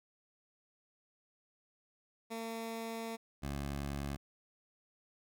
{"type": "tone pair in turn", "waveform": "15% pulse", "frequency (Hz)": [226.9, 70.38], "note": ["A#3", "C#2"], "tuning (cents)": [-47, 27], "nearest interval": "octave + minor sixth", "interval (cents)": 2026, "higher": "first", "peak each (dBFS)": [-33, -31], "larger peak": "second", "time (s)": [[2.3, 3.17], [3.42, 4.17]], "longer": "first", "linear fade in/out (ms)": 20, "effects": []}